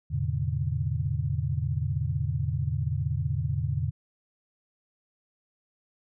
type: tone cluster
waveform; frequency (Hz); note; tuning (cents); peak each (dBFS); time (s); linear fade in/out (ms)
sine; 84.3 / 109.9 / 130.8 / 146.3; E2 / A2 / C3 / D3; +39 / -2 / 0 / -6; -31; 0.1-3.91; 20
effects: none